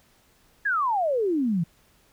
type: exponential sweep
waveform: sine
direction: down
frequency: 1725 to 157.4 Hz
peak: -21 dBFS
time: 0.65-1.64 s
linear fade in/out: 10 ms
effects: pink hiss -61 dBFS RMS until 2.12 s